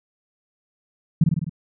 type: tone with echo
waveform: sine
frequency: 161.6 Hz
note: E3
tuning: 34 cents flat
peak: -10 dBFS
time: 1.21-1.24 s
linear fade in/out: 5 ms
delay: 51 ms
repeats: 5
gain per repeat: -3 dB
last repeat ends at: 1.495 s
effects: none